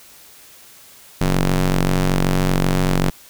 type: ring-modulated tone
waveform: sawtooth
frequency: 93.1 Hz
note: F#2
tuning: 11 cents sharp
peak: -8 dBFS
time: 1.21-3.1 s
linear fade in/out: 0 ms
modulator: 69.2 Hz
effects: white hiss -45 dBFS RMS until 3.29 s